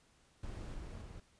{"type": "noise with level steps", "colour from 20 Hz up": "brown", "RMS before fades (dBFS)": [-44, -46, -49], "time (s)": [0.43, 1.2], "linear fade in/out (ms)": 5, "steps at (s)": [0.74, 1.01], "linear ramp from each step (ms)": 10, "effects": ["pink hiss -69 dBFS RMS until 1.39 s", "resampled to 22050 Hz"]}